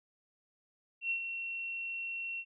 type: tone with ADSR envelope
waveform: sine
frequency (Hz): 2723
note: F7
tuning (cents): -44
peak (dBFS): -29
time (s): 1.01-2.45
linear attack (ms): 94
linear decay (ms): 89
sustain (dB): -7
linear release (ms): 59
effects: none